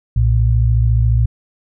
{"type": "tone pair together", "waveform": "sine", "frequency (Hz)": [61, 115.15], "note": ["B1", "A#2"], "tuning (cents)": [-21, -21], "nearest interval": "major seventh", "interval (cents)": 1100, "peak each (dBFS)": -13, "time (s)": [0.16, 1.26], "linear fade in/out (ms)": 5, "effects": []}